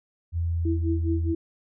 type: tone with pitch glide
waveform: sine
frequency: 84.3 to 83.24 Hz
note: E2 to E2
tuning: +39 to +17 cents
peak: -23 dBFS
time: 0.32-1.35 s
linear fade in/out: 50 ms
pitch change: -22 cents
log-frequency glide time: 0.44-0.96 s
type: tone with tremolo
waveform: sine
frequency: 329.6 Hz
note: E4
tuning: in tune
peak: -23 dBFS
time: 0.65-1.35 s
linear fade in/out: 5 ms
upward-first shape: sine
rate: 4.8 Hz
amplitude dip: 95%
effects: none